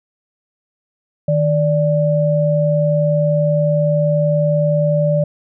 sine tone pair together, 155.1 / 585.6 Hz, D#3 / D5, -5 / -5 cents, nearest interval octave + major seventh, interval 2300 cents, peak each -15 dBFS, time 1.28-5.24 s, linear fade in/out 5 ms, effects none

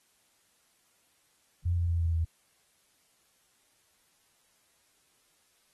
sine tone with pitch steps, 87.31 / 85.91 / 84.53 / 83.17 / 81.84 Hz, F2 / F2 / E2 / E2 / E2, 0 / -28 / +44 / +16 / -12 cents, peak -25 dBFS, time 1.65-2.25 s, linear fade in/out 10 ms, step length 120 ms, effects white hiss -69 dBFS RMS until 5.73 s + AAC 32 kbps

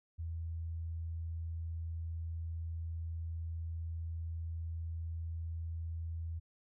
sine tone, 82.41 Hz, E2, in tune, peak -37 dBFS, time 0.18-6.4 s, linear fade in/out 20 ms, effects none

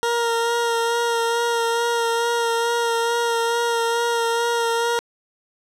20% pulse tone with vibrato, 466.8 Hz, A#4, 2 cents sharp, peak -14 dBFS, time 0.03-4.99 s, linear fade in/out 0 ms, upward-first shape sine, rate 2.3 Hz, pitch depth 19 cents each way, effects low-pass 11000 Hz 12 dB/octave

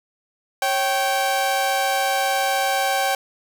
sawtooth tone pair together, 549 / 776.4 Hz, C#5 / G5, -17 / -17 cents, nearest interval tritone, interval 600 cents, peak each -21 / -16 dBFS, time 0.62-3.15 s, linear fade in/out 2 ms, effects none

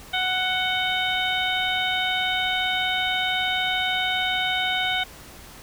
harmonic tone with a mistuned harmonic, 740 Hz, F#5, in tune, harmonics 1 / 2 / 3 / 4 / 5, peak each -28 / -28 / -28 / -28 / -28 dBFS, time 0.13-5.04 s, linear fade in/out 10 ms, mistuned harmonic 4, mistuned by +50 cents, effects pink hiss -44 dBFS RMS until 5.62 s

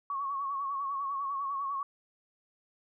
sine tone with vibrato, 1108.7 Hz, C#6, in tune, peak -31 dBFS, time 0.1-1.83 s, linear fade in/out 2 ms, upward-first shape sine, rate 10 Hz, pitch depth 54 cents each way, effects none

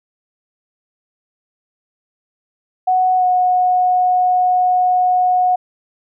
sine tone with pitch glide, 740 to 729.8 Hz, F#5 to F#5, 0 to -24 cents, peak -11 dBFS, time 2.87-5.56 s, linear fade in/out 10 ms, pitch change -24 cents, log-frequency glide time 3.17-3.24 s, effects none

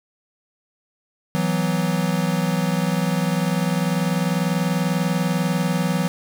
square chord, E suspended second, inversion none, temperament equal, 164.81 / 185 / 246.9 Hz, E3 / F#3 / B3, 0 / 0 / 0 cents, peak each -23 / -23 / -29 dBFS, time 1.35-6.08 s, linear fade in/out 0 ms, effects none

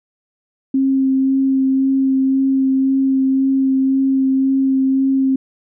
sine tone with vibrato, 267.1 Hz, C4, 36 cents sharp, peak -12 dBFS, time 0.74-5.36 s, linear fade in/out 5 ms, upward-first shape sine, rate 1.9 Hz, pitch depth 11 cents each way, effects none

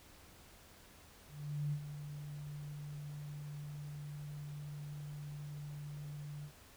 sine tone with ADSR envelope, 146.83 Hz, D3, in tune, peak -33 dBFS, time 1.27-6.52 s, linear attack 450 ms, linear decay 73 ms, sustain -10 dB, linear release 81 ms, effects added 81 Hz sine -67 dBFS peak until 6.76 s + pink hiss -60 dBFS RMS until 6.76 s

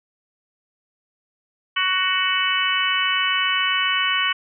harmonic tone, 372.7 Hz, F#4, 13 cents sharp, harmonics 3 / 4 / 5 / 6 / 7 / 8, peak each -25 / -26 / -27 / -26 / -29 / -22 dBFS, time 1.76-4.33 s, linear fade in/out 10 ms, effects none

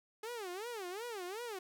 sawtooth tone with vibrato, 414.3 Hz, G#4, 4 cents flat, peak -37 dBFS, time 0.23-1.59 s, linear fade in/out 5 ms, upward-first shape sine, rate 2.7 Hz, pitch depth 280 cents each way, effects none

